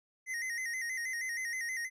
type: tone with vibrato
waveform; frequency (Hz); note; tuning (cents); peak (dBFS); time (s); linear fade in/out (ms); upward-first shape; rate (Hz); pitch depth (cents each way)
square; 1954; B6; -19; -35; 0.26-1.9; 50; square; 6.3; 78
effects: low-pass 11000 Hz 12 dB/octave